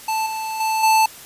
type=tone with level steps; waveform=square; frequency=880 Hz; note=A5; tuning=in tune; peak=-20 / -25 / -19 / -13 dBFS; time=0.08-1.06 s; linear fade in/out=5 ms; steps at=0.26 / 0.6 / 0.83 s; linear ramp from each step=5 ms; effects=white hiss -40 dBFS RMS until 1.25 s + resampled to 32000 Hz